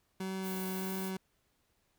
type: tone with vibrato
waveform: 30% pulse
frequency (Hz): 188.8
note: F#3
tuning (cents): +35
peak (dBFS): -33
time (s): 0.2-1.17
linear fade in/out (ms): 5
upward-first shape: triangle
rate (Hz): 1.6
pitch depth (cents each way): 12
type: noise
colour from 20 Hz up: violet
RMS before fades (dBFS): -44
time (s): 0.42-1.12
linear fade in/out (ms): 50
effects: pink hiss -75 dBFS RMS until 1.98 s